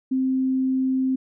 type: tone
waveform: sine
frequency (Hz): 261.6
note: C4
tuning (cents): 0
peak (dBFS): -19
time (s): 0.11-1.16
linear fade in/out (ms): 10
effects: none